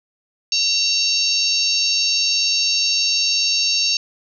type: harmonic tone with a mistuned harmonic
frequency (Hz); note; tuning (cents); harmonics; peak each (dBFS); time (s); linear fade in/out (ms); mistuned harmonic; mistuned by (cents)
913; A#5; -36; 3 / 4 / 5 / 6 / 7; -23 / -25 / -20 / -21 / -25; 0.52-3.97; 2; 4; +91
effects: none